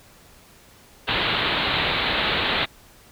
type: low-pass noise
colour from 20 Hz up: white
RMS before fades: -23 dBFS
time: 1.07-2.66 s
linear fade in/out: 20 ms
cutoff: 4100 Hz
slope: 96 dB/octave
effects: pink hiss -51 dBFS RMS until 3.11 s